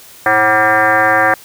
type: tone with frequency modulation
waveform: sine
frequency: 1174.7 Hz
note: D6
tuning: in tune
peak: -8 dBFS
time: 0.26-1.34 s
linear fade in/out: 2 ms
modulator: 212 Hz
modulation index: 3.3
effects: white hiss -39 dBFS RMS until 1.44 s